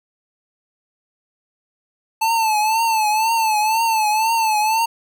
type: tone with vibrato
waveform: square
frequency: 880 Hz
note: A5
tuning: in tune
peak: -16 dBFS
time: 2.21-4.86 s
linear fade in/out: 10 ms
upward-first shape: triangle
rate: 2 Hz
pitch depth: 86 cents each way
effects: none